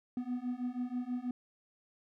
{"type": "beating tone pair", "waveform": "triangle", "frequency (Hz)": [244.2, 250.4], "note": ["B3", "B3"], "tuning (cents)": [-19, 24], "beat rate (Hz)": 6.2, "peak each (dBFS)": [-36, -35], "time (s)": [0.17, 1.31], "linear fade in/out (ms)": 2, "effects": []}